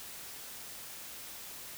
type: silence
effects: white hiss -46 dBFS RMS until 1.77 s